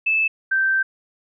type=tone pair in turn; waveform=sine; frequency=2623 / 1559.6 Hz; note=E7 / G6; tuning=-9 / -9 cents; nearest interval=major sixth; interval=900 cents; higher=first; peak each=-16 dBFS; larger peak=neither; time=0.06-0.28 / 0.51-0.83 s; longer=second; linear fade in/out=10 ms; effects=none